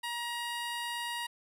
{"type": "tone", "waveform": "15% pulse", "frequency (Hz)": 949, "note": "A#5", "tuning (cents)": 31, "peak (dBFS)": -28, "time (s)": [0.03, 1.27], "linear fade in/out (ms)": 10, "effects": ["resampled to 32000 Hz", "11-bit"]}